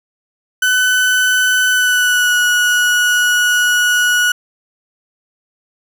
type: tone with pitch glide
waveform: 35% pulse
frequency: 1505 to 1462.2 Hz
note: F#6 to F#6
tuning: +29 to -21 cents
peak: -9 dBFS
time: 0.62-4.32 s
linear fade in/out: 5 ms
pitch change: -50 cents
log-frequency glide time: 1.69-2.36 s
effects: none